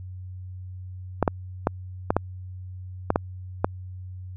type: clicks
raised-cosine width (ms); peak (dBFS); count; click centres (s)
1; -5; 8; 1.227 / 1.278 / 1.671 / 2.105 / 2.166 / 3.104 / 3.159 / 3.645
effects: added 92 Hz sine -35 dBFS peak until 4.36 s